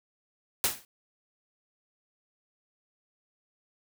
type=noise with exponential decay; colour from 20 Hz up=white; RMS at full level=-22 dBFS; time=0.64-0.85 s; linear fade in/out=1 ms; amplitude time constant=45 ms; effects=none